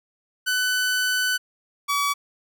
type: tone pair in turn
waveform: sawtooth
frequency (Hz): 1500 / 1140.1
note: F#6 / C#6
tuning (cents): +23 / +48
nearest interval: perfect fourth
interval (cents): 475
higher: first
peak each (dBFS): -17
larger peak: neither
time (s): 0.46-1.38 / 1.88-2.14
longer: first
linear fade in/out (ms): 20
effects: none